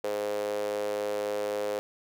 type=tone with high-pass filter; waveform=sawtooth; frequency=103.83 Hz; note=G#2; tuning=in tune; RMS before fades=-31 dBFS; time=0.04-1.79 s; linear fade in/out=0 ms; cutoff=480 Hz; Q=9.1; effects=none